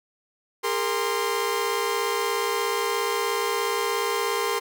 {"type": "tone cluster", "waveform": "sawtooth", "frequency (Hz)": [404.1, 461, 1046], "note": ["G#4", "A#4", "C6"], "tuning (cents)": [-47, -19, -1], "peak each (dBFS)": -24, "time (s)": [0.63, 4.6], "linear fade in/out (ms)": 20, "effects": []}